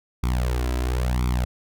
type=tone with flanger; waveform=sawtooth; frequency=61.74 Hz; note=B1; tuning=in tune; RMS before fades=-23 dBFS; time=0.23-1.45 s; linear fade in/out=5 ms; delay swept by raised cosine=0.86 to 3.06 ms; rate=0.98 Hz; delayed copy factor=+1; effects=none